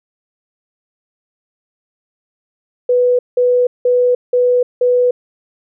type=tone bursts; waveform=sine; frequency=493.9 Hz; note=B4; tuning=in tune; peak=-9 dBFS; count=5; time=2.89-5.11 s; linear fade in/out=5 ms; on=300 ms; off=180 ms; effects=none